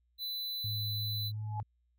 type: tone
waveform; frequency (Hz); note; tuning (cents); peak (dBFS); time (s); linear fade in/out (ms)
square; 4000; B7; +21; -36; 0.18-1.32; 50
type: tone with vibrato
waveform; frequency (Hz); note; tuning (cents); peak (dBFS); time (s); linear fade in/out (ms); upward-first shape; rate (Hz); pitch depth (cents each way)
sine; 107; A2; -48; -35; 0.64-1.63; 5; sine; 2.8; 9
type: tone with exponential growth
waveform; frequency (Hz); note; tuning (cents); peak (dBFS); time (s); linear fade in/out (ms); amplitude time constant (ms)
sine; 850; G#5; +40; -34; 1.34-1.6; 0; 56
effects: added 60 Hz sine -70 dBFS peak until 1.98 s